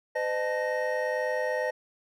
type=tone cluster; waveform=triangle; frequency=509 / 611 / 877 / 1862 Hz; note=C5 / D#5 / A5 / A#6; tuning=-48 / -32 / -6 / -2 cents; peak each=-28 / -29 / -34 / -32 dBFS; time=0.15-1.71 s; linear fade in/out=10 ms; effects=none